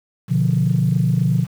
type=chord; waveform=sine; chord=B diminished; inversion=none; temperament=equal; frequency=123.47 / 146.83 / 174.61 Hz; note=B2 / D3 / F3; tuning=0 / 0 / 0 cents; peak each=-18 dBFS; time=0.28-1.47 s; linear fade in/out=50 ms; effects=tanh soft clip ceiling -7 dBFS + 7-bit